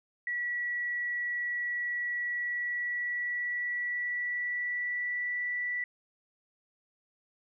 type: tone with pitch glide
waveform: sine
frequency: 1938 to 1962.8 Hz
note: B6 to B6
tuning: -33 to -11 cents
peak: -30 dBFS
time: 0.27-5.84 s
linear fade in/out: 2 ms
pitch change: +22 cents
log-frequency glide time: 2.31-5.38 s
effects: none